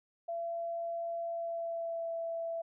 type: tone with pitch glide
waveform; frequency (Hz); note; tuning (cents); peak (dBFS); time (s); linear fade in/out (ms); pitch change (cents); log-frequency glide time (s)
sine; 676 to 665.5; E5 to E5; +43 to +16; -34; 0.28-2.62; 10; -27; 1.24-2.12
effects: none